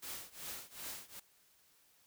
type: noise with tremolo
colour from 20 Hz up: white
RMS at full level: -43 dBFS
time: 0.02-1.2 s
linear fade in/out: 10 ms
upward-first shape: triangle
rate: 2.6 Hz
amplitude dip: 95%
effects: white hiss -69 dBFS RMS until 2.06 s